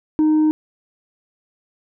sine tone with tanh clipping, 309 Hz, D#4, 12 cents flat, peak -13 dBFS, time 0.19-0.51 s, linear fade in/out 0 ms, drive 2 dB, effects none

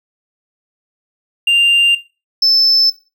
triangle tone pair in turn, 2791 / 5269 Hz, F7 / E8, -2 / -2 cents, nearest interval major seventh, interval 1100 cents, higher second, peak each -6 dBFS, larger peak neither, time 1.47-1.95 / 2.42-2.9 s, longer neither, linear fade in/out 5 ms, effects noise-tail reverb RT60 0.3 s tail -18 dB re dry + tanh soft clip ceiling -4 dBFS

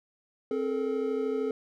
triangle tone cluster, 264.4 / 429.6 / 462.7 Hz, C4 / A4 / A#4, +18 / -41 / -13 cents, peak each -31 / -27 / -33 dBFS, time 0.51-1.51 s, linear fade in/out 2 ms, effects none

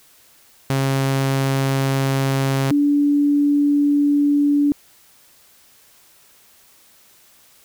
sawtooth / sine tone pair in turn, 135.4 / 288.8 Hz, C#3 / D4, -40 / -29 cents, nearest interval octave + minor second, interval 1311 cents, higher second, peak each -13 dBFS, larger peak neither, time 0.7-2.71 / 2.71-4.72 s, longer neither, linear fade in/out 0 ms, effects white hiss -52 dBFS RMS until 7.64 s

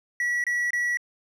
triangle tone bursts, 1937 Hz, B6, 34 cents flat, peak -21 dBFS, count 3, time 0.2-0.972 s, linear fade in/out 2 ms, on 240 ms, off 26 ms, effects resampled to 32000 Hz

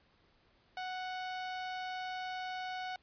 sawtooth tone, 740 Hz, F#5, in tune, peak -34 dBFS, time 0.77-2.96 s, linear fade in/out 2 ms, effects pink hiss -69 dBFS RMS until 3.02 s + resampled to 11025 Hz

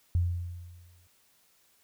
sine tone with exponential decay, 87.31 Hz, F2, in tune, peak -21 dBFS, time 0.15-1.07 s, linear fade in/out 0 ms, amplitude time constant 200 ms, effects white hiss -66 dBFS RMS until 1.83 s

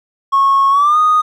triangle tone with pitch glide, 1096 to 1237.3 Hz, C#6 to D#6, -20 to -10 cents, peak -5 dBFS, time 0.32-1.22 s, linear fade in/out 20 ms, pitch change +210 cents, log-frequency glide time 0.7-0.98 s, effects tanh soft clip ceiling -5 dBFS

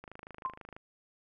click train, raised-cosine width 0.5 ms, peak -31 dBFS, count 20, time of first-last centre 0.04-0.765 s, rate 26.2 Hz
sine tone with exponential decay, 1045 Hz, C6, 2 cents flat, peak -27 dBFS, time 0.45-0.57 s, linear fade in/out 1 ms, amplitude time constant 24 ms
effects none

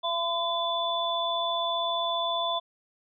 sine tone cluster, 677 / 1017 / 3481 Hz, E5 / C6 / A7, +46 / -50 / -19 cents, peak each -30 dBFS, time 0.03-2.6 s, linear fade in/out 20 ms, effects none

